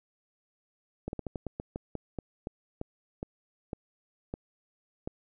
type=slowing click train; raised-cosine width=2 ms; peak=-21 dBFS; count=16; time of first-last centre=1.08-5.075 s; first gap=51 ms; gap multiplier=1.21; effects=none